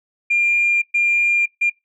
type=tone bursts at uneven times; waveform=sine; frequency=2399 Hz; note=D7; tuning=36 cents sharp; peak=-13 dBFS; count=3; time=0.3-0.82 / 0.94-1.46 / 1.61-1.7 s; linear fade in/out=10 ms; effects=noise-tail reverb RT60 0.2 s tail -22 dB re dry + tanh soft clip ceiling -9 dBFS